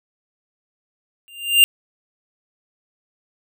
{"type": "tone with exponential growth", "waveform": "square", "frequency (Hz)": 2794, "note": "F7", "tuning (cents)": 0, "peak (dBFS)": -6, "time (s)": [1.28, 1.64], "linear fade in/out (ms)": 0, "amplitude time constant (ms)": 78, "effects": []}